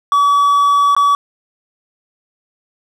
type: tone with dropouts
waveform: triangle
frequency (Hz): 1141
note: C#6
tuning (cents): +50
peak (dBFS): -7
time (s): 0.12-1.15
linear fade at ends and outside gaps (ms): 1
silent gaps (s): 0.95-0.965
effects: none